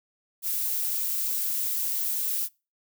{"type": "noise", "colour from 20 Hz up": "violet", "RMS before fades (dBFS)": -28, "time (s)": [0.42, 2.49], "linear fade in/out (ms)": 50, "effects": ["noise-tail reverb RT60 0.3 s tail -25 dB re dry"]}